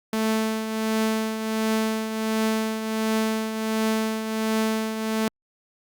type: tone with tremolo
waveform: sawtooth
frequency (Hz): 220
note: A3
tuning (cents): 0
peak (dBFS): -16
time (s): 0.13-5.28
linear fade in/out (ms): 2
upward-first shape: triangle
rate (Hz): 1.4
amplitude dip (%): 60
effects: Opus 48 kbps